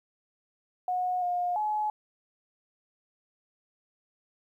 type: tone with pitch steps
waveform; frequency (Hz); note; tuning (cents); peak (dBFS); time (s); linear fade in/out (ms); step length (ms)
sine; 728 / 712 / 849; F#5 / F5 / G#5; -28 / +33 / +38; -26; 0.88-1.9; 2; 340
effects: 11-bit

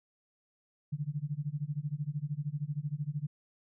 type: tone with tremolo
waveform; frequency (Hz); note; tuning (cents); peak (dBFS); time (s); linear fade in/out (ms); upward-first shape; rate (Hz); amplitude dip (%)
sine; 146.83; D3; 0; -29; 0.92-3.27; 10; sine; 13; 95
effects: none

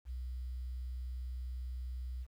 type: tone with quantisation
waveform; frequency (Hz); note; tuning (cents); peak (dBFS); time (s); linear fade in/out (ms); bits
sine; 62.5; B1; +21; -38; 0.05-2.27; 50; 11
effects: none

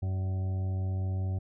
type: harmonic tone with a mistuned harmonic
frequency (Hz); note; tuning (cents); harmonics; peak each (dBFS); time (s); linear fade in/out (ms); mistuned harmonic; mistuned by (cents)
94.6; F#2; +39; 1 / 2 / 3 / 4 / 6 / 7 / 8; -28 / -43 / -49 / -49 / -52 / -54 / -52; 0.02-1.39; 10; 7; -25
effects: none

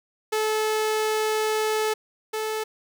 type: tone pair in turn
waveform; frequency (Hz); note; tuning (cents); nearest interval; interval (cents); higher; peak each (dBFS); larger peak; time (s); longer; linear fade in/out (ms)
sawtooth; 433 / 435.2; A4 / A4; -28 / -19; unison; 9; second; -18 / -22; first; 0.32-1.94 / 2.33-2.64; first; 10
effects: none

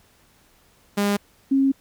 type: tone pair in turn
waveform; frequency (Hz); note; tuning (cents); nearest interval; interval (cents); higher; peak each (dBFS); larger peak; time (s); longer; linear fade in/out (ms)
sawtooth / sine; 203 / 271; G#3 / C#4; -39 / -39; perfect fourth; 500; second; -15; neither; 0.97-1.17 / 1.51-1.72; second; 10
effects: pink hiss -58 dBFS RMS until 1.8 s

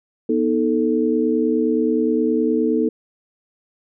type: tone cluster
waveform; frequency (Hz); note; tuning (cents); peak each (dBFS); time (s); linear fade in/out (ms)
sine; 243.4 / 313 / 440.5; B3 / D#4 / A4; -25 / +10 / +2; -20; 0.29-2.89; 5
effects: none

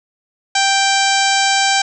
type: harmonic tone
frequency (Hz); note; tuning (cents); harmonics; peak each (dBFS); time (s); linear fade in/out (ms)
784; G5; 0; 1 / 2 / 3 / 4 / 5 / 6 / 7 / 8 / 9 / 10; -16 / -19 / -21 / -22 / -23 / -24 / -24 / -25 / -26 / -26; 0.55-1.82; 5
effects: none

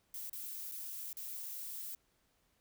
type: noise with dropouts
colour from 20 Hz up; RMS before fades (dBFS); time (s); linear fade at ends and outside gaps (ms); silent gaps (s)
violet; -44; 0.14-1.95; 2; 0.297-0.329 / 0.715-0.719 / 1.13-1.169
effects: pink hiss -75 dBFS RMS until 2.6 s

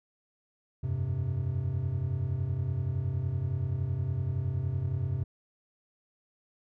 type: chord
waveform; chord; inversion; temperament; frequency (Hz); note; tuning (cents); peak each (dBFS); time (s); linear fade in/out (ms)
triangle; F suspended second; none; equal; 87.31 / 98 / 130.81; F2 / G2 / C3; 0 / 0 / 0; -33 / -31 / -29; 0.83-5.24; 10
effects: none

